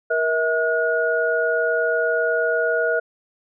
sine tone cluster, 473.2 / 645 / 1445 Hz, A#4 / E5 / F#6, +26 / -38 / -41 cents, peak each -22 dBFS, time 0.1-3 s, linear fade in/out 10 ms, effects none

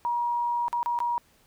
sine tone with dropouts, 954 Hz, A#5, 40 cents sharp, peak -24 dBFS, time 0.05-1.18 s, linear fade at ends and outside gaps 0 ms, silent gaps 0.682-0.729 / 0.83-0.86 / 0.989-1.003 s, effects pink hiss -62 dBFS RMS until 1.46 s

